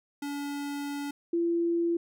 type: tone pair in turn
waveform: square / sine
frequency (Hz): 285.6 / 339.6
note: D4 / F4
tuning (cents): -48 / -48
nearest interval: minor third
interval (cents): 300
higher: second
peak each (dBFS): -33 / -24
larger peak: second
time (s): 0.22-1.11 / 1.33-1.97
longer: first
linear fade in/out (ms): 5
effects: none